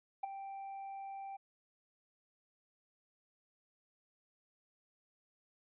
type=tone with ADSR envelope; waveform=triangle; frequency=784 Hz; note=G5; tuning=in tune; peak=-29 dBFS; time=0.23-1.37 s; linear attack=9 ms; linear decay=12 ms; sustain=-12 dB; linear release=12 ms; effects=tanh soft clip ceiling -27 dBFS + resampled to 8000 Hz